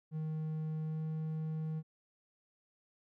triangle tone with pitch glide, 156.6 to 157.51 Hz, D#3 to D#3, +11 to +22 cents, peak -33 dBFS, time 0.11-1.83 s, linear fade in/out 50 ms, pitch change +11 cents, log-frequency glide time 0.84-1 s, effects none

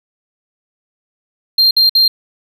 triangle tone bursts, 4186 Hz, C8, in tune, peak -6 dBFS, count 3, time 1.58-2.08 s, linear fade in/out 5 ms, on 130 ms, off 55 ms, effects none

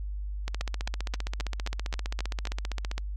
two click trains, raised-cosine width 0.2 ms, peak -16 / -15 dBFS, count 39 / 8, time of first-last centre 0.48-2.98 / 0.61-2.472 s, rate 15.2 / 3.76 Hz, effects added 50 Hz sine -31 dBFS peak until 3.16 s + MP3 64 kbps

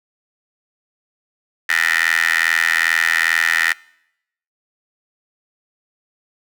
15% pulse tone with high-pass filter, 82.41 Hz, E2, in tune, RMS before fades -17 dBFS, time 1.69-3.73 s, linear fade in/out 5 ms, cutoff 1800 Hz, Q 7.6, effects noise-tail reverb RT60 0.8 s tail -24 dB re dry

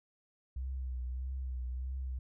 sine tone with vibrato, 63.8 Hz, C2, 43 cents flat, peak -35 dBFS, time 0.56-2.19 s, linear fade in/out 5 ms, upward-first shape triangle, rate 1.6 Hz, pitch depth 61 cents each way, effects none

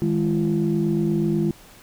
sine tone cluster, 158.1 / 206.4 / 341 Hz, D#3 / G#3 / F4, +28 / -10 / -41 cents, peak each -22 dBFS, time 0.02-1.51 s, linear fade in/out 0 ms, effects tanh soft clip ceiling -12 dBFS + pink hiss -48 dBFS RMS until 1.82 s

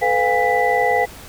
sine tone cluster, 438.2 / 497.9 / 709 / 813 / 1983 Hz, A4 / B4 / F5 / G#5 / B6, -7 / +14 / +26 / -37 / +7 cents, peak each -24 / -20 / -20 / -20 / -21 dBFS, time 0.01-1.06 s, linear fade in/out 20 ms, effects pink hiss -39 dBFS RMS until 1.28 s

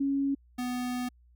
sine / square tone pair in turn, 276.8 / 248.1 Hz, C#4 / B3, -2 / +8 cents, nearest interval major second, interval 190 cents, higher first, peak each -25 / -31 dBFS, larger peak first, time 0-0.35 / 0.58-1.09 s, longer second, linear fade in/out 10 ms, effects added 60 Hz sine -57 dBFS peak until 1.35 s

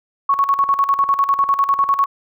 sine tone with tremolo, 1108.7 Hz, C#6, in tune, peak -11 dBFS, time 0.29-2.06 s, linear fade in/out 5 ms, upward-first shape square, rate 10 Hz, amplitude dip 70%, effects none

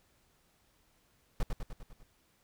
brown noise with echo, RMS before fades -28 dBFS, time 1.4-1.43 s, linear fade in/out 2 ms, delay 100 ms, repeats 6, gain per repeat -4 dB, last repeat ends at 2.03 s, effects pink hiss -70 dBFS RMS until 2.43 s

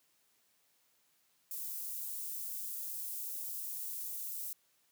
white high-pass noise, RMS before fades -41 dBFS, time 1.51-4.53 s, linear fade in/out 2 ms, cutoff 11000 Hz, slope 12 dB/octave, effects white hiss -73 dBFS RMS until 4.91 s + high-pass 100 Hz 12 dB/octave

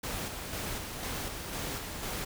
pink noise with tremolo, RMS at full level -36 dBFS, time 0.03-2.25 s, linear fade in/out 10 ms, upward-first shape square, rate 2 Hz, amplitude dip 35%, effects none

